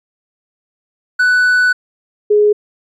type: tone pair in turn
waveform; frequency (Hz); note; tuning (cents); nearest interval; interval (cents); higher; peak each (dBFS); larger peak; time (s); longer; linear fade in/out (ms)
triangle / sine; 1489 / 417.8; F#6 / G#4; +11 / +10; octave + minor seventh; 2201; first; -7; neither; 1.19-1.73 / 2.3-2.53; first; 10
effects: resampled to 22050 Hz